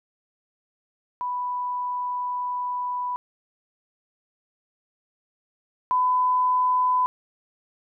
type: tone pair in turn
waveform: sine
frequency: 989 / 1004 Hz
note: B5 / B5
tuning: +2 / +28 cents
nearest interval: unison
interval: 26 cents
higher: second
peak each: -25 / -18 dBFS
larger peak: second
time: 1.21-3.16 / 5.91-7.06 s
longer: first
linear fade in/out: 0 ms
effects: none